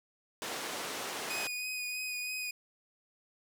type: band-pass noise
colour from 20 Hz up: pink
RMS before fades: -39 dBFS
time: 0.42-1.47 s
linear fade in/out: 0 ms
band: 370 to 10000 Hz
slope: 12 dB/octave
type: tone with vibrato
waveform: sawtooth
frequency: 2489 Hz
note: D#7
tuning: in tune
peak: -32 dBFS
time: 1.3-2.51 s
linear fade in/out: 5 ms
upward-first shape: sine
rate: 3.1 Hz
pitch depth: 17 cents each way
effects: none